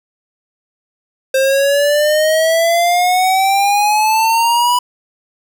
square exponential sweep, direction up, 527 to 988 Hz, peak -11 dBFS, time 1.34-4.79 s, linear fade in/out 5 ms, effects none

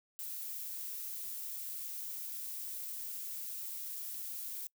violet noise, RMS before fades -42 dBFS, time 0.19-4.67 s, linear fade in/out 0 ms, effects noise-tail reverb RT60 0.1 s tail -25 dB re dry

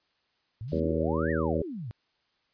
sine exponential two-way sweep, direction up then down, 101.5 to 1939 to 101.5 Hz, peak -34 dBFS, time 0.61-1.91 s, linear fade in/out 0 ms, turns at 1.31 s
violet noise, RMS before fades -43 dBFS, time 0.68-0.8 s, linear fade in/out 2 ms
harmonic tone, 80.3 Hz, E2, 45 cents flat, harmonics 1 / 2 / 3 / 4 / 5 / 6 / 7, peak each -33 / -33 / -33 / -33 / -33 / -33 / -33 dBFS, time 0.72-1.62 s, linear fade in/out 5 ms
effects white hiss -72 dBFS RMS until 2.53 s + resampled to 11025 Hz

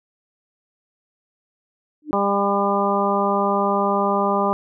sine tone with exponential growth, 301.1 Hz, D4, 43 cents sharp, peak -21 dBFS, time 2.02-2.11 s, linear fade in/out 2 ms, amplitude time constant 19 ms
harmonic tone, 200 Hz, G3, 35 cents sharp, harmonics 1 / 2 / 3 / 4 / 5 / 6, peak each -24 / -24 / -24 / -24 / -24 / -24 dBFS, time 2.13-4.53 s, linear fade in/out 0 ms
effects none

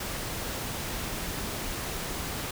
pink noise, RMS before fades -34 dBFS, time 0-2.51 s, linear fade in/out 5 ms, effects none

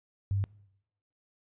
sine tone, 98.8 Hz, G2, 14 cents sharp, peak -26 dBFS, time 0.31-0.44 s, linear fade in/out 0 ms, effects noise-tail reverb RT60 0.8 s tail -23 dB re dry + resampled to 8000 Hz

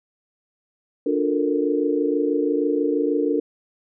sine chord, Bb major seventh, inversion first, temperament equal with one note detuned, 293.7 / 355.9 / 440 / 466.2 Hz, D4 / F4 / A4 / Bb4, 0 / +33 / 0 / 0 cents, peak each -22 / -26 / -25 / -24 dBFS, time 1.06-3.4 s, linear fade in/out 5 ms, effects none

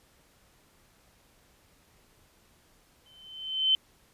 sine tone with exponential growth, 3073 Hz, G7, 35 cents flat, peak -18 dBFS, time 3.06-3.75 s, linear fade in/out 1 ms, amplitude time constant 150 ms, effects pink hiss -63 dBFS RMS until 4.13 s + resampled to 32000 Hz

